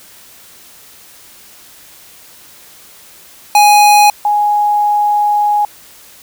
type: tone pair in turn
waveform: square / sine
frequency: 830.6 / 830.6 Hz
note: G#5 / G#5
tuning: 0 / 0 cents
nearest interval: unison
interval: 0 cents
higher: neither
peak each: -5 / -9 dBFS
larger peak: first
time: 3.55-4.1 / 4.25-5.65 s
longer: second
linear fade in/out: 2 ms
effects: white hiss -40 dBFS RMS until 6.22 s